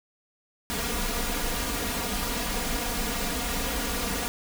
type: noise with comb filter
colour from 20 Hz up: pink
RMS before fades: -29 dBFS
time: 0.7-4.28 s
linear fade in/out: 0 ms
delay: 4.2 ms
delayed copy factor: +0.95
effects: none